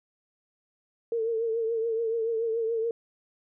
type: tone with vibrato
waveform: sine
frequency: 454.2 Hz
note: A#4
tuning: 45 cents flat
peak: -25 dBFS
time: 1.12-2.91 s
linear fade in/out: 2 ms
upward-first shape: triangle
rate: 7 Hz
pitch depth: 60 cents each way
effects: none